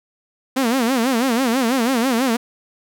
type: tone with vibrato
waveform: sawtooth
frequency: 246.9 Hz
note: B3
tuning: in tune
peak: -12 dBFS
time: 0.56-2.37 s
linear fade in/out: 10 ms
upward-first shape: sine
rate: 6.1 Hz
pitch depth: 170 cents each way
effects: none